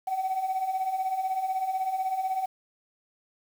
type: beating tone pair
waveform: sine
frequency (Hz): 745 / 761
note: F#5 / F#5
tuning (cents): +12 / +48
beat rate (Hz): 16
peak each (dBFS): -31 / -26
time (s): 0.07-2.46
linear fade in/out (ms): 10
effects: tanh soft clip ceiling -22 dBFS + 8-bit